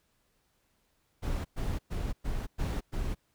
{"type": "noise bursts", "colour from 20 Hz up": "brown", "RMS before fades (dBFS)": -32, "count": 6, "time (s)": [1.22, 3.15], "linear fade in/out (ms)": 20, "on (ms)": 230, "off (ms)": 110, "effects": ["pink hiss -73 dBFS RMS until 3.34 s"]}